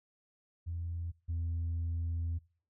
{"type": "tone pair in turn", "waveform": "sine", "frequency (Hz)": [84.9, 83.68], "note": ["F2", "E2"], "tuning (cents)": [-48, 27], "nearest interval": "unison", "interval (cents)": 25, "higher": "first", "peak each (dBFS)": [-34, -30], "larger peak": "second", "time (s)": [[0.66, 1.12], [1.28, 2.39]], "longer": "second", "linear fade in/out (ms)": 20, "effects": ["noise-tail reverb RT60 0.5 s tail -25 dB re dry", "tanh soft clip ceiling -30 dBFS"]}